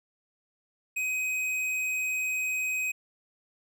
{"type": "tone with hard clipping", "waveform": "sine", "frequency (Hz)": 2518, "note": "D#7", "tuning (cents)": 20, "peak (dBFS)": -29, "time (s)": [0.96, 2.92], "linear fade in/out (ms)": 10, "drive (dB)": 10, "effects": []}